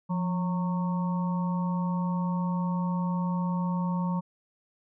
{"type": "harmonic tone with a mistuned harmonic", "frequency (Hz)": 183.6, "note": "F#3", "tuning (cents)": -13, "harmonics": [1, 3, 5, 6], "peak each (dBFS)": [-26, -42, -36, -40], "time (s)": [0.09, 4.21], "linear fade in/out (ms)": 20, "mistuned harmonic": 1, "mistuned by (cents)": -74, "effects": []}